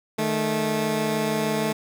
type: tone pair together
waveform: 15% pulse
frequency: 153.87 / 217.6 Hz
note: D#3 / A3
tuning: -19 / -19 cents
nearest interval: tritone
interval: 600 cents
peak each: -22 / -17 dBFS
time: 0.18-1.73 s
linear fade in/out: 10 ms
effects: none